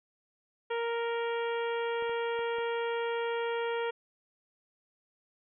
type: harmonic tone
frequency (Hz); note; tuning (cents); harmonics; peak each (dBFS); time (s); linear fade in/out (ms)
466.2; A#4; 0; 1 / 2 / 3 / 4 / 5 / 6 / 7; -31 / -37 / -41 / -43 / -45 / -47 / -48; 0.7-3.91; 10
type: clicks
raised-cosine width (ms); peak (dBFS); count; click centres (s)
1; -34; 4; 2.024 / 2.095 / 2.391 / 2.585
effects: none